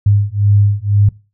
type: beating tone pair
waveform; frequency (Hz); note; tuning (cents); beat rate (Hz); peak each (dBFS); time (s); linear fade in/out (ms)
sine; 101.1 / 103.1; G#2 / G#2; -46 / -12; 2; -12; 0.06-1.09; 5
effects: noise-tail reverb RT60 0.3 s tail -21 dB re dry